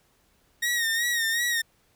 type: tone with vibrato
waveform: sawtooth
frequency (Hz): 1864.7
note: A#6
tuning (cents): 0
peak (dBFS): -20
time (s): 0.62-1.62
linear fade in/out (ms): 10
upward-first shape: sine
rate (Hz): 2.7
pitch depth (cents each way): 63
effects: pink hiss -65 dBFS RMS until 1.95 s